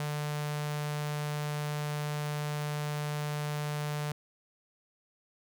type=tone with notch filter; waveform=sawtooth; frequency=148.6 Hz; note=D3; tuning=21 cents sharp; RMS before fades=-34 dBFS; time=0-4.12 s; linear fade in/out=2 ms; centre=310 Hz; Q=1.6; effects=none

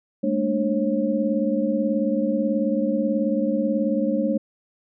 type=tone cluster; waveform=sine; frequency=208.8 / 227.2 / 297 / 542 Hz; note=G#3 / A#3 / D4 / C#5; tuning=+10 / -44 / +20 / -39 cents; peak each=-25 dBFS; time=0.23-4.38 s; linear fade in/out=10 ms; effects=none

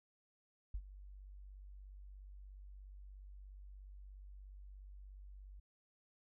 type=tone with ADSR envelope; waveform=sine; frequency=48.46 Hz; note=G1; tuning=19 cents flat; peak=-36 dBFS; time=0.74-5.6 s; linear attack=6 ms; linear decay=63 ms; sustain=-15 dB; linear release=8 ms; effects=none

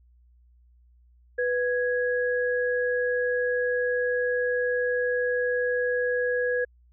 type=tone pair together; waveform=sine; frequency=493.9 / 1661.2 Hz; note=B4 / G#6; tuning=0 / 0 cents; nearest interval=octave + major sixth; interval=2100 cents; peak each=-24 / -28 dBFS; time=1.38-6.65 s; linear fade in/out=10 ms; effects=added 60 Hz sine -55 dBFS peak until 6.92 s

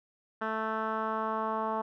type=tone with low-pass filter sweep; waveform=10% pulse; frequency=220 Hz; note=A3; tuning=in tune; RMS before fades=-32 dBFS; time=0.41-1.82 s; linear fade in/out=10 ms; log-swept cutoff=1600 to 1000 Hz; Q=2.6; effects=none

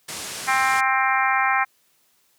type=low-pass noise; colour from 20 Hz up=white; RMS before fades=-33 dBFS; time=0.08-0.81 s; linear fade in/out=10 ms; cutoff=9600 Hz; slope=24 dB/octave
type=harmonic tone; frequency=263.9 Hz; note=C4; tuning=15 cents sharp; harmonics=3 / 4 / 5 / 6 / 7 / 8 / 9; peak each=-23 / -24 / -25 / -26 / -26 / -27 / -28 dBFS; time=0.47-1.65 s; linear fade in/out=20 ms
effects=white hiss -63 dBFS RMS until 2.38 s + high-pass 80 Hz 12 dB/octave

